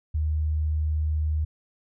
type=tone; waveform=sine; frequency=77 Hz; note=D#2; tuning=17 cents flat; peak=-22 dBFS; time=0.14-1.45 s; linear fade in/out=10 ms; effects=none